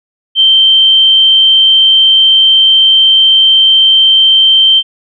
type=tone; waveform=sine; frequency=3126 Hz; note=G7; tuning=6 cents flat; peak=-3 dBFS; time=0.35-4.83 s; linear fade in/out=50 ms; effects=none